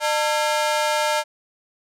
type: ring-modulated tone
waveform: sawtooth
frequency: 752 Hz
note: F#5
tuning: 28 cents sharp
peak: -12 dBFS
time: 0-1.24 s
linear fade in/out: 50 ms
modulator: 148 Hz
effects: low-pass 11000 Hz 12 dB/octave